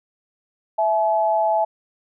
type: tone pair together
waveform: sine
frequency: 659.3 / 854.8 Hz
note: E5 / G#5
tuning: 0 / +50 cents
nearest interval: major third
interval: 450 cents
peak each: -19 dBFS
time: 0.78-1.65 s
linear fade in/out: 10 ms
effects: none